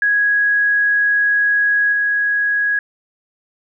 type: tone with level steps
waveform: sine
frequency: 1661.2 Hz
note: G#6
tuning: in tune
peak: -12 / -14 dBFS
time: 0.02-2.79 s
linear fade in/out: 2 ms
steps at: 1.92 s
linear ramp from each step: 10 ms
effects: none